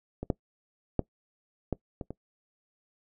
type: clicks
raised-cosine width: 2 ms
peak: -21 / -12 / -11 / -15 / -22 / -24 dBFS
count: 6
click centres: 0.23 / 0.302 / 0.993 / 1.727 / 2.012 / 2.106 s
effects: noise-tail reverb RT60 0.1 s tail -21 dB re dry